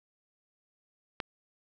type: click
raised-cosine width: 0.3 ms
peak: -16 dBFS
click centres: 1.202 s
effects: none